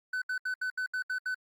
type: tone bursts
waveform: triangle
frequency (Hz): 1508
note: F#6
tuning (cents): +32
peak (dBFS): -28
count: 8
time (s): 0.13-1.346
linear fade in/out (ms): 5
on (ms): 89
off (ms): 72
effects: Opus 48 kbps